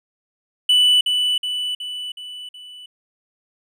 triangle tone with echo, 2976 Hz, F#7, 9 cents sharp, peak -10 dBFS, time 0.69-1.01 s, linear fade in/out 5 ms, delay 370 ms, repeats 5, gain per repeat -5 dB, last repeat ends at 2.86 s, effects none

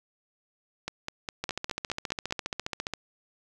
two click trains, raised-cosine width 0.2 ms, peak -14 / -15 dBFS, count 23 / 8, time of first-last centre 1.44-2.937 / 0.88-2.309 s, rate 14.7 / 4.9 Hz, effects none

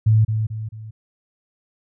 sine tone with echo, 109.4 Hz, A2, 9 cents flat, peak -11 dBFS, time 0.06-0.25 s, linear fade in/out 10 ms, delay 220 ms, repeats 3, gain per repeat -7 dB, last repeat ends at 0.91 s, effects none

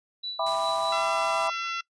sine tone with tremolo, 3951 Hz, B7, in tune, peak -29 dBFS, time 0.23-1.02 s, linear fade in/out 10 ms, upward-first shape triangle, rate 4.9 Hz, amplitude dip 75%
sine chord, E minor seventh, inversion none, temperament just, 659.3 / 791.1 / 988.9 / 1186.7 Hz, E5 / G5 / B5 / D6, 0 / +16 / +2 / +18 cents, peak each -28 / -32 / -30 / -31 dBFS, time 0.39-1.5 s, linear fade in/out 5 ms
white noise, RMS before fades -41 dBFS, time 0.46-1.48 s, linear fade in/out 5 ms
harmonic tone, 676 Hz, E5, 43 cents sharp, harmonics 2 / 3 / 4 / 5 / 6 / 7 / 8 / 9, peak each -31 / -39 / -35 / -40 / -45 / -46 / -47 / -48 dBFS, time 0.92-1.81 s, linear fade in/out 5 ms
effects noise-tail reverb RT60 0.1 s tail -21 dB re dry + resampled to 22050 Hz

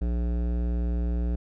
sine tone with hard clipping, 59.3 Hz, A#1, 30 cents sharp, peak -26 dBFS, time 0.01-1.36 s, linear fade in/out 10 ms, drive 15 dB, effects none

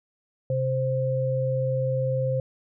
sine tone pair together, 130.81 / 523.2 Hz, C3 / C5, 0 / 0 cents, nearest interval 2 octaves, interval 2400 cents, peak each -25 dBFS, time 0.5-2.4 s, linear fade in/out 2 ms, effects none

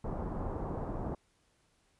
pink low-pass noise, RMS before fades -37 dBFS, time 0.04-1.15 s, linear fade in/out 5 ms, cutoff 990 Hz, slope 24 dB/octave, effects pink hiss -72 dBFS RMS until 1.99 s + resampled to 24000 Hz

